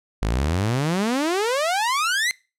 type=exponential sweep; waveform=sawtooth; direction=up; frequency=48.87 to 2093 Hz; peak=-16 dBFS; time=0.22-2.31 s; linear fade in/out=0 ms; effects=noise-tail reverb RT60 0.3 s tail -23 dB re dry + low-pass 10000 Hz 12 dB/octave